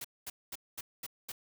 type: noise bursts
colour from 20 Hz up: white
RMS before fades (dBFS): -41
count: 6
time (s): 0.01-1.32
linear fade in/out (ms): 5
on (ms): 35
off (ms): 220
effects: none